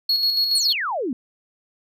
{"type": "tone with tremolo", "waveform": "triangle", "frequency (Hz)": 4330, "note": "C#8", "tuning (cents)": -41, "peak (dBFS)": -15, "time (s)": [0.09, 0.73], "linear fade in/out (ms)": 5, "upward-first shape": "square", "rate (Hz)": 7.1, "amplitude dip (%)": 40}
{"type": "exponential sweep", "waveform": "sine", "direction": "down", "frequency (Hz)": [9956, 228.4], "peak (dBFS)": -22, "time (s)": [0.55, 1.13], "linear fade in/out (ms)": 2}
{"effects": []}